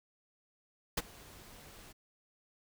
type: noise with ADSR envelope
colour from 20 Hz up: pink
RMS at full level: -30 dBFS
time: 0.97-1.93 s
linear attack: 8 ms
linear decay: 30 ms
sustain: -24 dB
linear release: 17 ms
effects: none